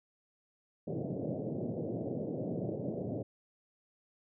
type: band-pass noise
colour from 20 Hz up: pink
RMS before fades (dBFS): -37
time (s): 0.87-3.23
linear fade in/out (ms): 10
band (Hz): 110 to 620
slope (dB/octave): 48
effects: none